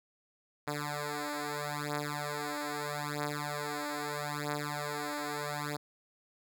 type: beating tone pair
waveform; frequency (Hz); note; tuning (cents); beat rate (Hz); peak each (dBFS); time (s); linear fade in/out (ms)
5% pulse; 146.83 / 147.61; D3 / D3; 0 / +9; 0.78; -26; 0.67-5.77; 10
effects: none